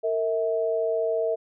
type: tone pair together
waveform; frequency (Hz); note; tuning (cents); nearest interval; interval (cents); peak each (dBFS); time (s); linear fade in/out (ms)
sine; 457.2 / 646.6; A#4 / E5; -34 / -34; tritone; 600; -25; 0.03-1.36; 20
effects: none